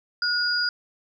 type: tone pair together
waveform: sine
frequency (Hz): 1448 / 4870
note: F#6 / D#8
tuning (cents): -38 / -38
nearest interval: octave + major sixth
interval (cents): 2100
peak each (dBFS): -24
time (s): 0.22-0.69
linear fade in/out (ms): 2
effects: none